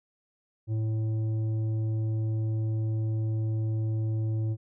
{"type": "tone with tanh clipping", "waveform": "sine", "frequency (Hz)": 110, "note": "A2", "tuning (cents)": 0, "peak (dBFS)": -27, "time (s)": [0.67, 4.57], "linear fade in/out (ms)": 50, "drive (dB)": 8, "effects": []}